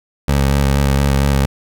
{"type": "tone with vibrato", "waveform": "20% pulse", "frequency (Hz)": 69.3, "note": "C#2", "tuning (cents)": 0, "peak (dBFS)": -7, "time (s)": [0.28, 1.46], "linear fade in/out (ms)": 5, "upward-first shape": "square", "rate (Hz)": 4.3, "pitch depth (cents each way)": 24, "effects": ["8-bit"]}